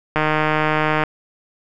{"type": "click train", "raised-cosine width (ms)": 0.5, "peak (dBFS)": -3, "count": 136, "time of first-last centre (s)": [0.16, 1.037], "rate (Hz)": 154, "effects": []}